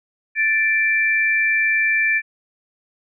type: tone pair together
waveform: sine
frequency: 1760 / 2349 Hz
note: A6 / D7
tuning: 0 / 0 cents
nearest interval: perfect fourth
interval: 500 cents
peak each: -18 dBFS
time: 0.35-2.22 s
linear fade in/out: 50 ms
effects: none